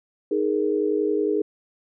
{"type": "chord", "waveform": "sine", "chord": "D# suspended fourth", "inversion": "none", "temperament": "equal", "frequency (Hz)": [311.1, 415.3, 466.2], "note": ["D#4", "G#4", "A#4"], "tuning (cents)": [0, 0, 0], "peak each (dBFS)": [-25, -22, -27], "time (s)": [0.31, 1.42], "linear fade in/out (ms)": 5, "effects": []}